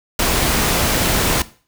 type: noise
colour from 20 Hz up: pink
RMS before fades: -17 dBFS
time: 0.19-1.42 s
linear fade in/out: 2 ms
effects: noise-tail reverb RT60 0.4 s tail -17 dB re dry